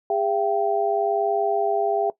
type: tone cluster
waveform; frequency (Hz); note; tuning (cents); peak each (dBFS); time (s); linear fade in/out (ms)
sine; 406.1 / 676 / 777; G#4 / E5 / G5; -39 / +43 / -16; -24; 0.1-2.1; 2
effects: noise-tail reverb RT60 0.1 s tail -18 dB re dry